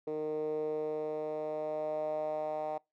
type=tone with band-pass filter sweep; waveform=10% pulse; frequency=153.7 Hz; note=D#3; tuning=21 cents flat; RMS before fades=-35 dBFS; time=0.07-2.78 s; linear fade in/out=5 ms; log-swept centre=420 to 700 Hz; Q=5.2; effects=noise-tail reverb RT60 0.2 s tail -24 dB re dry